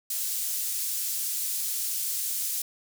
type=high-pass noise; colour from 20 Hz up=pink; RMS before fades=-30 dBFS; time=0.1-2.62 s; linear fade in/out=5 ms; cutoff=7700 Hz; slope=12 dB/octave; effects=none